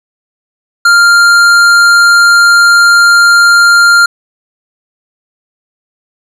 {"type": "tone with hard clipping", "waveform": "triangle", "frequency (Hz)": 1396.9, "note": "F6", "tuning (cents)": 0, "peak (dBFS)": -4, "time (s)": [0.85, 4.06], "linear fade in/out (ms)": 5, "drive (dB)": 15, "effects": []}